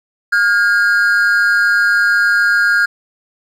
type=tone pair together; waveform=triangle; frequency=1418 / 1624.7 Hz; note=F6 / G#6; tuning=+26 / -38 cents; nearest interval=major second; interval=236 cents; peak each=-11 dBFS; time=0.32-2.86 s; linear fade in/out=10 ms; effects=none